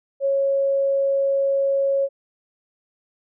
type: tone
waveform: sine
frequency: 550 Hz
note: C#5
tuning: 14 cents flat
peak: -17 dBFS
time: 0.2-2.09 s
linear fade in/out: 50 ms
effects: none